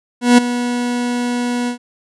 40% pulse tone with ADSR envelope, 243.3 Hz, B3, 26 cents flat, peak -3 dBFS, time 0.21-1.78 s, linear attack 170 ms, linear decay 9 ms, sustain -13 dB, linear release 100 ms, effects resampled to 24000 Hz

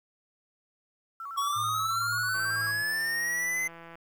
sine tone with vibrato, 1229 Hz, D#6, 22 cents flat, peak -36 dBFS, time 1.2-2.71 s, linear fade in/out 2 ms, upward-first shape square, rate 9.2 Hz, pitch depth 150 cents each way
square linear sweep, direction up, 1108.7 to 2065 Hz, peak -28 dBFS, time 1.37-3.68 s, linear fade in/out 10 ms
sine tone with tremolo, 110 Hz, A2, in tune, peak -38 dBFS, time 1.55-2.84 s, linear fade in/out 20 ms, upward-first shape triangle, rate 2.1 Hz, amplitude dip 65%
click train, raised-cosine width 0.5 ms, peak -32 dBFS, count 269, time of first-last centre 2.35-3.955 s, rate 167 Hz
effects 10-bit

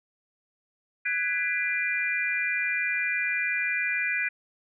sine chord, G# half-diminished seventh, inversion third, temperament just, 1495.1 / 1661.2 / 1993.5 / 2392 Hz, F#6 / G#6 / B6 / D7, +18 / 0 / +16 / +31 cents, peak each -33 / -32 / -30 / -28 dBFS, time 1.05-4.29 s, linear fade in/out 10 ms, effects none

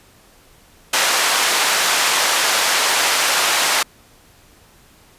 pink band-pass noise, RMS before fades -17 dBFS, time 0.93-3.83 s, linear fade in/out 5 ms, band 850 to 9600 Hz, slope 12 dB/octave, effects pink hiss -50 dBFS RMS until 5.18 s + resampled to 32000 Hz

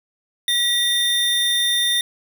square tone pair together, 1932 / 3622 Hz, B6 / A7, -39 / +49 cents, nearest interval major seventh, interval 1088 cents, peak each -25 / -18 dBFS, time 0.48-2.01 s, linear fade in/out 2 ms, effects 9-bit

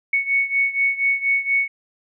sine beating tone pair, 2217 / 2221.2 Hz, C#7 / C#7, 0 / +3 cents, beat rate 4.2 Hz, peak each -19 / -22 dBFS, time 0.13-1.68 s, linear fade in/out 5 ms, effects none

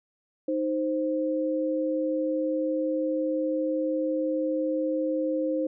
sine tone pair together, 311.1 / 523.2 Hz, D#4 / C5, 0 / 0 cents, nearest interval major sixth, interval 900 cents, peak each -27 dBFS, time 0.48-5.67 s, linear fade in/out 5 ms, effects none

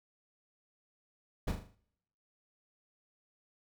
brown noise with echo, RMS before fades -30 dBFS, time 1.47-1.52 s, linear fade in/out 10 ms, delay 39 ms, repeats 6, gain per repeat -6 dB, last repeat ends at 1.754 s, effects noise-tail reverb RT60 0.9 s tail -26 dB re dry

